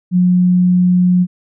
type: tone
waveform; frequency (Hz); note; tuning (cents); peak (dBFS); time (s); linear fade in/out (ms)
sine; 180.1; F#3; -46; -8; 0.11-1.27; 50
effects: none